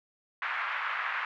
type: band-pass noise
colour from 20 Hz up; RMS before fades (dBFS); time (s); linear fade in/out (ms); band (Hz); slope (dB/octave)
pink; -33; 0.42-1.25; 2; 1100 to 2200; 24
effects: none